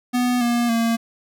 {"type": "tone with pitch steps", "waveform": "square", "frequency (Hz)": [246.9, 238.2, 229.8], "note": ["B3", "A#3", "A#3"], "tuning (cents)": [0, 38, -25], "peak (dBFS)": -18, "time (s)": [0.13, 0.97], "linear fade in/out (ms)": 20, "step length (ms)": 280, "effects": []}